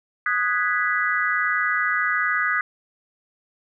sine chord, G# minor seventh, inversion second, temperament equal, 1244.5 / 1480 / 1661.2 / 1975.5 Hz, D#6 / F#6 / G#6 / B6, 0 / 0 / 0 / 0 cents, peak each -25 dBFS, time 0.26-2.61 s, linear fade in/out 2 ms, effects none

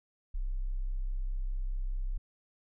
sine tone, 32.41 Hz, C1, 16 cents flat, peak -30 dBFS, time 0.34-2.18 s, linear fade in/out 10 ms, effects none

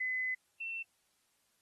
sine tone pair in turn, 2025 / 2695 Hz, B6 / E7, +43 / +38 cents, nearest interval perfect fourth, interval 495 cents, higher second, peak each -32 / -37 dBFS, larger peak first, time 0-0.35 / 0.6-0.83 s, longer first, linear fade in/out 10 ms, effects white hiss -75 dBFS RMS until 1.61 s + AAC 32 kbps

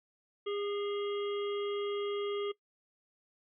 harmonic tone with a mistuned harmonic, 407.4 Hz, G#4, 33 cents flat, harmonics 1 / 3 / 5 / 7 / 8, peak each -33 / -44 / -49 / -50 / -47 dBFS, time 0.46-2.52 s, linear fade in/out 10 ms, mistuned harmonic 5, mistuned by +40 cents, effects noise-tail reverb RT60 0.1 s tail -19 dB re dry

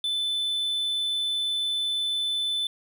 triangle tone, 3514 Hz, A7, 3 cents flat, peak -23 dBFS, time 0.04-2.67 s, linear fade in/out 2 ms, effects none

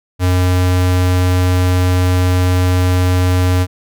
square tone, 90.8 Hz, F#2, 32 cents flat, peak -11 dBFS, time 0.19-3.67 s, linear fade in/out 50 ms, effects none

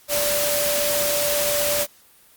sine tone in noise, 583 Hz, D5, 13 cents flat, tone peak -23 dBFS, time 0.08-1.87 s, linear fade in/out 50 ms, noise white, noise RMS -23 dBFS, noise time 0.08-1.87 s, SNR -3 dB, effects white hiss -53 dBFS RMS until 2.36 s + Opus 48 kbps

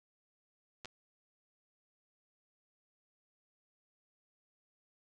clicks, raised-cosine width 0.2 ms, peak -28 dBFS, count 2, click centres 0.848 / 0.856 s, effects none

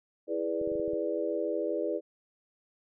sine chord, E dominant seventh, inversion none, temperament equal, 329.6 / 415.3 / 493.9 / 587.3 Hz, E4 / G#4 / B4 / D5, 0 / 0 / 0 / 0 cents, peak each -34 dBFS, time 0.27-2.01 s, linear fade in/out 50 ms
clicks, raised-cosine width 3 ms, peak -33 dBFS, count 7, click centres 0.615 / 0.675 / 0.718 / 0.755 / 0.798 / 0.879 / 0.934 s
effects none

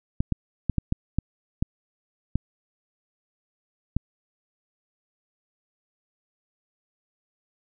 clicks, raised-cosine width 5 ms, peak -10 dBFS, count 9, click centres 0.205 / 0.323 / 0.697 / 0.783 / 0.924 / 1.186 / 1.625 / 2.356 / 3.966 s, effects none

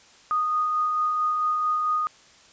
sine tone with tremolo, 1237 Hz, D#6, 10 cents flat, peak -20 dBFS, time 0.31-2.07 s, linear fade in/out 0 ms, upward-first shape sine, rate 4.5 Hz, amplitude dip 25%, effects white hiss -53 dBFS RMS until 2.52 s + resampled to 16000 Hz

